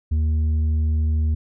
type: tone with tanh clipping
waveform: triangle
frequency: 77.78 Hz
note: D#2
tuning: in tune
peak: -18 dBFS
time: 0.11-1.35 s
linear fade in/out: 10 ms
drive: 9 dB
effects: none